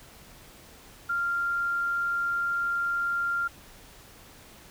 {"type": "tone", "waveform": "sine", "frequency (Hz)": 1391, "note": "F6", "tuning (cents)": -7, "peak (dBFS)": -25, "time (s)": [1.09, 3.48], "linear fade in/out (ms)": 10, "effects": ["pink hiss -51 dBFS RMS until 4.7 s"]}